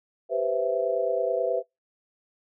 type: chord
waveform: sine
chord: C major seventh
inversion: second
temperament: equal with one note detuned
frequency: 392 / 493.9 / 523.3 / 662.3 Hz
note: G4 / B4 / C5 / E5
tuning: 0 / 0 / 0 / +8 cents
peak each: -32 / -27 / -29 / -27 dBFS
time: 0.29-1.63 s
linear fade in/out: 50 ms
effects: noise-tail reverb RT60 0.2 s tail -26 dB re dry